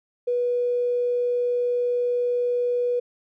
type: tone with tanh clipping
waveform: triangle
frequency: 487.8 Hz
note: B4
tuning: 21 cents flat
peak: -20 dBFS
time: 0.27-3 s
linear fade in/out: 10 ms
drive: 3 dB
effects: none